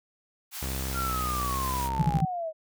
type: high-pass noise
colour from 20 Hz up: white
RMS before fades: -37 dBFS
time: 0.51-1.9 s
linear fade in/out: 50 ms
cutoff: 700 Hz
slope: 96 dB/octave
type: tone with vibrato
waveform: sawtooth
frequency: 64.5 Hz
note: C2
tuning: 24 cents flat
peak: -27 dBFS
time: 0.62-2.21 s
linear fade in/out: 5 ms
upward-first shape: square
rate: 1.1 Hz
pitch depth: 44 cents each way
type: linear sweep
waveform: sine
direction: down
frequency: 1400 to 620 Hz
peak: -29 dBFS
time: 0.93-2.53 s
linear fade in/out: 50 ms
type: tone bursts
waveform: sine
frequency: 156.7 Hz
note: D#3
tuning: 13 cents sharp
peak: -19 dBFS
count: 4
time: 1.99-2.251 s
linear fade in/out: 5 ms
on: 33 ms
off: 43 ms
effects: none